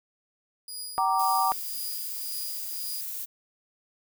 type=tone with tremolo; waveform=20% pulse; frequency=4900 Hz; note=D#8; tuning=27 cents flat; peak=-28 dBFS; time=0.68-3.01 s; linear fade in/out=2 ms; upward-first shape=triangle; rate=1.9 Hz; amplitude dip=75%
type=chord; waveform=sine; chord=G minor; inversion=none; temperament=equal with one note detuned; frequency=765.6 / 932.3 / 1174.7 Hz; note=G5 / Bb5 / D6; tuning=-41 / 0 / 0 cents; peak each=-26 dBFS; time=0.98-1.52 s; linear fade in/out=0 ms
type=noise; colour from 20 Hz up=violet; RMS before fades=-35 dBFS; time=1.18-3.26 s; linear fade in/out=20 ms
effects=none